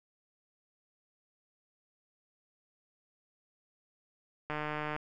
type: click train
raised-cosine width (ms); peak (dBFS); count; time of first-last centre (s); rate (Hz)
0.5; -21; 71; 4.5-4.964; 151
effects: none